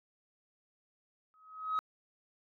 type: tone with exponential growth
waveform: sine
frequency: 1271 Hz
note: D#6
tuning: 36 cents sharp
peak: -25 dBFS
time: 1.34-1.79 s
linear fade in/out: 0 ms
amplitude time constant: 97 ms
effects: tanh soft clip ceiling -27 dBFS